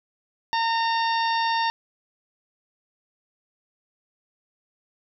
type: harmonic tone with a mistuned harmonic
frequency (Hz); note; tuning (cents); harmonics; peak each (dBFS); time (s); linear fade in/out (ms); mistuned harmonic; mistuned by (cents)
914; A#5; -34; 1 / 2 / 3 / 4 / 5 / 6; -22 / -29 / -34 / -33 / -35 / -36; 0.53-1.7; 0; 3; +15
effects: none